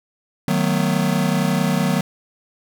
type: chord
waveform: square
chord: B dominant seventh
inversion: first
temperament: just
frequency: 154.34 / 185.21 / 222.2 / 246.9 Hz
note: D#3 / F#3 / A3 / B3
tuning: -14 / +2 / +17 / 0 cents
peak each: -23 / -21 / -25 / -25 dBFS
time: 0.48-2.01 s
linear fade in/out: 2 ms
effects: none